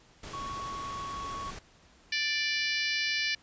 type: noise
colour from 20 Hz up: pink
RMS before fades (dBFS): -43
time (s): 0.23-1.59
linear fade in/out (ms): 5
type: tone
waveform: triangle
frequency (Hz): 1113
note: C#6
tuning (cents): +7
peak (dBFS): -34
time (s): 0.33-1.51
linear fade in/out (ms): 10
type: harmonic tone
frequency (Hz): 587.3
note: D5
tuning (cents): 0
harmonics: 3 / 4 / 5 / 6 / 7 / 8 / 9 / 10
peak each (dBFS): -34 / -32 / -37 / -41 / -37 / -37 / -38 / -45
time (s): 2.12-3.35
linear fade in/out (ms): 5
effects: pink hiss -60 dBFS RMS until 3.42 s + resampled to 16000 Hz